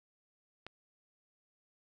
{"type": "click", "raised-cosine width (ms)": 0.3, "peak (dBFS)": -28, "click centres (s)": 0.666, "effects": []}